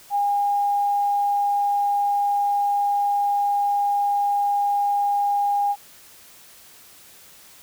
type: tone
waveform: sine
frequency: 812 Hz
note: G#5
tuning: 39 cents flat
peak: -18 dBFS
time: 0.1-5.76 s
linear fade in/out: 50 ms
effects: white hiss -48 dBFS RMS until 7.62 s